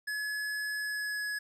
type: tone with pitch glide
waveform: square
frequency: 1700 to 1687.3 Hz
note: G#6 to G#6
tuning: +40 to +27 cents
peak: -33 dBFS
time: 0.07-1.39 s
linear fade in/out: 10 ms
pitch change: -13 cents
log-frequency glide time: 0.79-1.25 s
effects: low-pass 12000 Hz 12 dB/octave + 11-bit